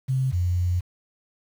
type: tone pair in turn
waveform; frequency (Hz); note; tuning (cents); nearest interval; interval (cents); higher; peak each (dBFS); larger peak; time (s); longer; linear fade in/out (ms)
sine; 131.2 / 88.99; C3 / F2; +5 / +33; perfect fifth; 672; first; -20; neither; 0.08-0.32 / 0.32-0.81; second; 20
effects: 8-bit